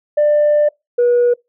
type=tone pair in turn; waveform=sine; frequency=594 / 483.8 Hz; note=D5 / B4; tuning=+20 / -36 cents; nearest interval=major third; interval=356 cents; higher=first; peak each=-8 dBFS; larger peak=neither; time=0.17-0.69 / 0.98-1.34 s; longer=first; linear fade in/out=10 ms; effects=noise-tail reverb RT60 0.2 s tail -25 dB re dry + tanh soft clip ceiling -7 dBFS